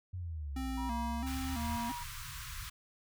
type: linear two-way sweep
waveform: sine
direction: down then up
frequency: 93.2 to 57.6 to 81.3 Hz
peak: -37 dBFS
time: 0.13-1.77 s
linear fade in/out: 10 ms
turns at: 0.72 s
type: tone with vibrato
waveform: square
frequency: 246.9 Hz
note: B3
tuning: in tune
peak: -38 dBFS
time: 0.56-1.92 s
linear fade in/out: 5 ms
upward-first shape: square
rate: 1.5 Hz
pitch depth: 110 cents each way
type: tone with tremolo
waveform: sine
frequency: 960 Hz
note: B5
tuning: 49 cents flat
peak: -37 dBFS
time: 0.77-2.04 s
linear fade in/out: 10 ms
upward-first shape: sine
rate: 1.2 Hz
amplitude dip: 100%
type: band-stop noise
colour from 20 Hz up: pink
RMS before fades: -44 dBFS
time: 1.26-2.7 s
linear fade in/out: 10 ms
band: 150 to 1000 Hz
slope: 96 dB/octave
effects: none